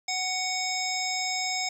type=harmonic tone; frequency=744 Hz; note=F#5; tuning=9 cents sharp; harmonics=1 / 3 / 5 / 7 / 9 / 10; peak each=-33 / -32 / -38 / -32 / -38 / -36 dBFS; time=0.08-1.69 s; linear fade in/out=5 ms; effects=9-bit